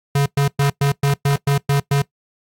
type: tone bursts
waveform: square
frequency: 141 Hz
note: C#3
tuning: 30 cents sharp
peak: -14 dBFS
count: 9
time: 0.15-2.02 s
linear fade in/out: 5 ms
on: 110 ms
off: 110 ms
effects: noise-tail reverb RT60 0.1 s tail -20 dB re dry + AAC 64 kbps